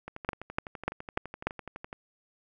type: two click trains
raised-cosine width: 0.5 ms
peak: -12 / -24 dBFS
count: 5 / 23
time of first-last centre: 0.29-1.47 / 0.08-1.929 s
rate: 3.39 / 11.9 Hz
effects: none

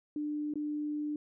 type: tone with dropouts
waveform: sine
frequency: 298 Hz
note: D4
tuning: 25 cents sharp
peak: -32 dBFS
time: 0.16-1.16 s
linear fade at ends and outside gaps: 2 ms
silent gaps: 0.538-0.556 s
effects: none

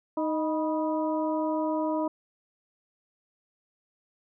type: harmonic tone with a mistuned harmonic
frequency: 311.1 Hz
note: D#4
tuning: in tune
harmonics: 1 / 2 / 3 / 4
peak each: -28 / -30 / -32 / -42 dBFS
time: 0.17-2.08 s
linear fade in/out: 5 ms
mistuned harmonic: 3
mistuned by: +75 cents
effects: none

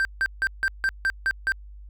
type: tone bursts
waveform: triangle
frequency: 1568 Hz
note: G6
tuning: in tune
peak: -18 dBFS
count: 8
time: 0-1.52 s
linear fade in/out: 0 ms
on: 50 ms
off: 160 ms
effects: added 50 Hz sine -40 dBFS peak until 1.89 s

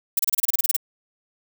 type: noise bursts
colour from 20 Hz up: violet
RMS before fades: -19 dBFS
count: 12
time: 0.17-0.765 s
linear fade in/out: 5 ms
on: 23 ms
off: 29 ms
effects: none

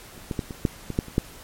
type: clicks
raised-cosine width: 3 ms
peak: -30 / -14 / -12 / -20 / -7 / -16 / -8 / -27 / -6 dBFS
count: 9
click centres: 0.178 / 0.312 / 0.392 / 0.508 / 0.652 / 0.903 / 0.989 / 1.083 / 1.181 s
effects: pink hiss -45 dBFS RMS until 1.43 s + MP3 64 kbps

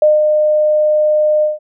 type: tone with ADSR envelope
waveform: sine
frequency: 608 Hz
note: D#5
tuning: 40 cents flat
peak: -5 dBFS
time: 0.02-1.59 s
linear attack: 3 ms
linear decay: 180 ms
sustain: -4 dB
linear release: 160 ms
effects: none

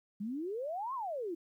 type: exponential two-way sweep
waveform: sine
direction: up then down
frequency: 194.2 to 1108.7 to 317.1 Hz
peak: -35 dBFS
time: 0.2-1.35 s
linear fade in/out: 10 ms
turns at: 0.94 s
effects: 12-bit

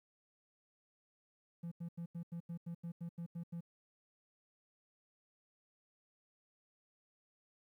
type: tone bursts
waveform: triangle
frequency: 169.8 Hz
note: F3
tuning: 48 cents flat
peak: -38 dBFS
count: 12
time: 1.63-3.608 s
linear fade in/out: 10 ms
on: 86 ms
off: 86 ms
effects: tanh soft clip ceiling -34 dBFS + 13-bit

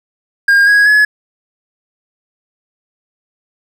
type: tone with pitch steps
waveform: triangle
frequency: 1615 / 1655.6 / 1697.3 Hz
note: G#6 / G#6 / G#6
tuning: -49 / -6 / +37 cents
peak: -4 dBFS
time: 0.48-1.05 s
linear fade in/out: 5 ms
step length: 190 ms
effects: none

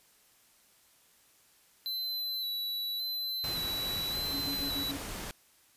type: tone with vibrato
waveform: square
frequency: 3993 Hz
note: B7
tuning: 18 cents sharp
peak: -33 dBFS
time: 1.86-4.91 s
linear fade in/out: 0 ms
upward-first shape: square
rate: 0.88 Hz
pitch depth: 25 cents each way
type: noise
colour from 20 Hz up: pink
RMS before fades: -40 dBFS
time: 3.44-5.31 s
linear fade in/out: 0 ms
type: tone bursts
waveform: sine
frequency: 278.6 Hz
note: C#4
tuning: 9 cents sharp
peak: -36 dBFS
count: 5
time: 4.32-4.98 s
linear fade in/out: 20 ms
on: 100 ms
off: 40 ms
effects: white hiss -64 dBFS RMS until 5.76 s + resampled to 32000 Hz

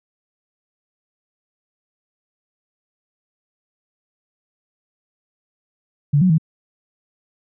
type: tone with pitch steps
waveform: sine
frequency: 144.5 / 184.3 / 159 Hz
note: D3 / F#3 / D#3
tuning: -28 / -7 / +38 cents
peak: -11 dBFS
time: 6.13-6.382 s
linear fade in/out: 10 ms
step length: 84 ms
effects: none

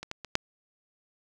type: clicks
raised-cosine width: 0.2 ms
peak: -21 / -17 / -22 / -6 dBFS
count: 4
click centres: 0.03 / 0.114 / 0.247 / 0.354 s
effects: none

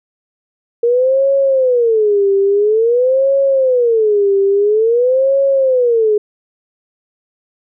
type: tone with vibrato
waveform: sine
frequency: 465.1 Hz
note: A#4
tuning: 4 cents flat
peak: -9 dBFS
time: 0.83-6.18 s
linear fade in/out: 5 ms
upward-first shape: sine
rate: 0.49 Hz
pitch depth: 290 cents each way
effects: none

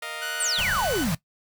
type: chord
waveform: 10% pulse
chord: Bb suspended fourth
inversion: none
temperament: just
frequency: 466.2 / 621.6 / 699.2 Hz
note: Bb4 / Eb5 / F5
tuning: 0 / -2 / +2 cents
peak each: -31 / -28 / -30 dBFS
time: 0.02-0.61 s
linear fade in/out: 5 ms
type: tone with pitch glide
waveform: sawtooth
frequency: 1480 to 1497.2 Hz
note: F#6 to F#6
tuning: 0 to +20 cents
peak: -26 dBFS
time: 0.21-1.05 s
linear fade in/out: 20 ms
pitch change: +20 cents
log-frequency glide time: 0.68-0.81 s
type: exponential sweep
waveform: sine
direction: down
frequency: 9397 to 138.59 Hz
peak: -23 dBFS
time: 0.4-1.15 s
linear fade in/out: 5 ms
type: band-stop noise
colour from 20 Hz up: pink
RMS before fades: -31 dBFS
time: 0.58-1.15 s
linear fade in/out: 5 ms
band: 210 to 520 Hz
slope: 48 dB/octave
effects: noise-tail reverb RT60 0.1 s tail -17 dB re dry

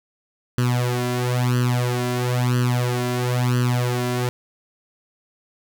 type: tone with flanger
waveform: sawtooth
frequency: 123.47 Hz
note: B2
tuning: in tune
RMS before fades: -21 dBFS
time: 0.58-4.29 s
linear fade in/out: 0 ms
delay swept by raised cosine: 0.66 to 2.96 ms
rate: 1 Hz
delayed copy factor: +0.95
effects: none

